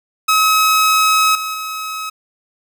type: tone with level steps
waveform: sawtooth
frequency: 1279 Hz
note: D#6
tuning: 47 cents sharp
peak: -7 / -17 / -19 dBFS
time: 0.28-2.1 s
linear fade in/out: 10 ms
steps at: 1.35 / 1.54 s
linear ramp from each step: 2 ms
effects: none